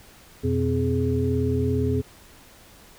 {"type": "tone cluster", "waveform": "sine", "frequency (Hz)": [87.1, 124.5, 257, 418.2], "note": ["F2", "B2", "C4", "G#4"], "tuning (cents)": [-4, 14, -31, 12], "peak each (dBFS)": [-25, -26, -26, -26], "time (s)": [0.43, 2.02], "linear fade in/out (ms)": 20, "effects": ["pink hiss -50 dBFS RMS until 2.98 s"]}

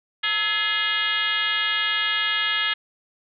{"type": "tone with frequency modulation", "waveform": "sine", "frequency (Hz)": 2489, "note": "D#7", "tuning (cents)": 0, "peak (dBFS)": -20, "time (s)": [0.23, 2.74], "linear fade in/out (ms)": 10, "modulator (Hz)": 395, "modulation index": 2.8, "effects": []}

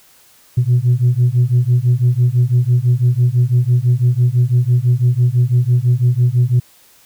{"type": "beating tone pair", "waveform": "sine", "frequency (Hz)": [120.2, 126.2], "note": ["B2", "B2"], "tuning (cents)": [-46, 38], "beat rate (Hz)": 6, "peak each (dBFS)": -12, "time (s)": [0.57, 6.6], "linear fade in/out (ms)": 10, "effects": ["tanh soft clip ceiling -6 dBFS", "white hiss -49 dBFS RMS until 7.05 s"]}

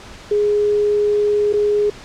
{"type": "tone with dropouts", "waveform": "sine", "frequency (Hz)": 415.3, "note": "G#4", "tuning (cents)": 0, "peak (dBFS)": -13, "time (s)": [0.31, 1.9], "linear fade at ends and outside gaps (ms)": 5, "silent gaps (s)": [1.528, 1.536], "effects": ["pink hiss -38 dBFS RMS until 2.04 s", "low-pass 6000 Hz 12 dB/octave"]}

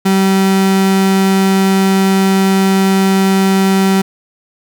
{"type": "tone", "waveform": "35% pulse", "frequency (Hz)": 192.5, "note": "G3", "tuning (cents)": -31, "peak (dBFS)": -7, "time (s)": [0.05, 4.02], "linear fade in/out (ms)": 10, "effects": []}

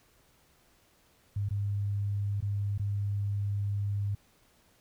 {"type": "tone with dropouts", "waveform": "sine", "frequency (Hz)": 101.2, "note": "G#2", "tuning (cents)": -44, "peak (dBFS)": -28, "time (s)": [1.36, 4.15], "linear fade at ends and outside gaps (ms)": 5, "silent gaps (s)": [[1.488, 1.507], [2.406, 2.424], [2.779, 2.795]], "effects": ["pink hiss -65 dBFS RMS until 4.8 s"]}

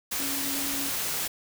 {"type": "tone in noise", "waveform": "sine", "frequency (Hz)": 277.2, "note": "C#4", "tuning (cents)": 0, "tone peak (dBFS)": -35, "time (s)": [0.19, 0.9], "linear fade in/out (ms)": 10, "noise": "white", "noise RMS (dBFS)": -30, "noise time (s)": [0.11, 1.28], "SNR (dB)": -8, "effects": []}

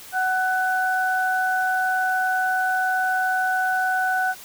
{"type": "tone pair together", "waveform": "sine", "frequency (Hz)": [746.5, 1493], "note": ["F#5", "F#6"], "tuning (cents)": [15, 15], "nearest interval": "octave", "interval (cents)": 1200, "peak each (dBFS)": -22, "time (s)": [0.12, 4.35], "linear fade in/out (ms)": 50, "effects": ["white hiss -42 dBFS RMS until 4.44 s"]}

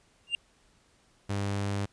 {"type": "tone with exponential growth", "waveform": "triangle", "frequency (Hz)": 2794, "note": "F7", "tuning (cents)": 0, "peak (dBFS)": -20, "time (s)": [0.27, 0.35], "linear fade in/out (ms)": 1, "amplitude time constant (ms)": 17}
{"type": "tone", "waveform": "sawtooth", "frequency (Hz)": 100.1, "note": "G2", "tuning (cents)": 37, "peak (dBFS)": -25, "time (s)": [1.29, 1.86], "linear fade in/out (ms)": 10}
{"effects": ["pink hiss -65 dBFS RMS until 1.92 s", "resampled to 22050 Hz"]}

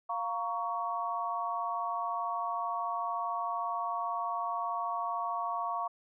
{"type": "chord", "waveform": "sine", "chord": "Bb minor", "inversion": "second", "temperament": "just", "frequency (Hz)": [699.2, 932.3, 1118.8], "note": ["F5", "Bb5", "Db6"], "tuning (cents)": [2, 0, 16], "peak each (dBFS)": [-36, -37, -34], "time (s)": [0.09, 5.88], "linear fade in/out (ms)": 10, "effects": []}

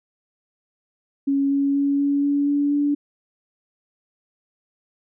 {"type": "tone with pitch steps", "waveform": "sine", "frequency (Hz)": [277.2, 279.1, 281.1, 283, 285, 287, 289], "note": ["C#4", "C#4", "C#4", "C#4", "C#4", "D4", "D4"], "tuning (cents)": [0, 12, 24, 36, 48, -40, -28], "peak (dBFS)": -17, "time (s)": [1.27, 2.95], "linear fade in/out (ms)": 10, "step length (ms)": 240, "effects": []}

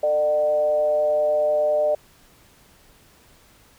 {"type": "tone with frequency modulation", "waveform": "sine", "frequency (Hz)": 601, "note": "D5", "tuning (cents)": 40, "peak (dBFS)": -17, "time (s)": [0.03, 1.95], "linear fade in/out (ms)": 5, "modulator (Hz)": 156, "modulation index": 0.42, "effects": ["pink hiss -54 dBFS RMS until 3.78 s"]}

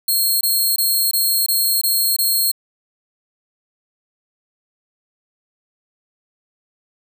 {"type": "tone bursts", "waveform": "5% pulse", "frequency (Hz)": 4247, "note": "C8", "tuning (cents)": 25, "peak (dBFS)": -8, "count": 7, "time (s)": [0.08, 2.516], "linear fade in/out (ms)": 5, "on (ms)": 330, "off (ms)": 21, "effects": []}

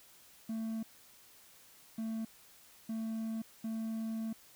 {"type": "tone bursts at uneven times", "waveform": "triangle", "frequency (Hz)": 222.9, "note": "A3", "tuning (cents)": 23, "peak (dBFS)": -33, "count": 4, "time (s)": [[0.49, 0.83], [1.98, 2.25], [2.89, 3.42], [3.64, 4.33]], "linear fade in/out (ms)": 5, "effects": ["white hiss -60 dBFS RMS until 4.55 s"]}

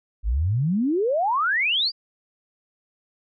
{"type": "exponential sweep", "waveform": "sine", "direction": "up", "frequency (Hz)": [48.03, 4923], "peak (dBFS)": -19, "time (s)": [0.23, 1.92], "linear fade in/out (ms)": 50, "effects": []}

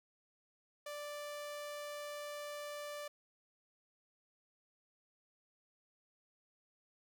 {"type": "tone", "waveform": "sawtooth", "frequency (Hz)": 587.3, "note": "D5", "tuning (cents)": 0, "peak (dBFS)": -39, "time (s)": [0.86, 3.08], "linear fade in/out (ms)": 5, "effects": []}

